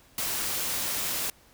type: noise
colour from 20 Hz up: white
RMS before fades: -30 dBFS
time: 0.18-1.3 s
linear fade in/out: 2 ms
effects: pink hiss -58 dBFS RMS until 1.53 s